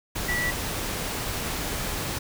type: tone in noise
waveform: sine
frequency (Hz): 1951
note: B6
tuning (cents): -22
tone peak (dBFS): -25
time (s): 0.28-0.51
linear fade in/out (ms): 10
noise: pink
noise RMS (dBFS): -30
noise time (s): 0.15-2.19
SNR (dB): +2
effects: none